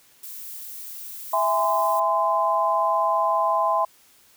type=noise; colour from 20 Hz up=violet; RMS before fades=-37 dBFS; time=0.23-2 s; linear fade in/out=5 ms
type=chord; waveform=sine; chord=E augmented; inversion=none; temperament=just; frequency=659.3 / 824.1 / 1030.1 Hz; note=E5 / G#5 / B#5; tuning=0 / -14 / -27 cents; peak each=-24 / -25 / -21 dBFS; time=1.33-3.85 s; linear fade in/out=5 ms
effects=white hiss -56 dBFS RMS until 4.36 s